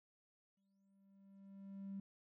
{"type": "tone with exponential growth", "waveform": "triangle", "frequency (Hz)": 196, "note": "G3", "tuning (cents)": 0, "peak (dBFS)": -39, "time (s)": [0.57, 2], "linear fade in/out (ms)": 5, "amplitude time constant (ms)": 310, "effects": ["tanh soft clip ceiling -41 dBFS"]}